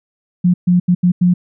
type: tone bursts at uneven times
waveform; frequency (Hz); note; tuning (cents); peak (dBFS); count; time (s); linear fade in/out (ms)
sine; 178.1; F3; +34; -8; 5; 0.44-0.54 / 0.67-0.8 / 0.88-0.95 / 1.03-1.12 / 1.21-1.34; 10
effects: none